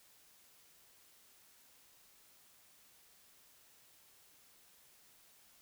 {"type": "silence", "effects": ["white hiss -65 dBFS RMS until 5.61 s"]}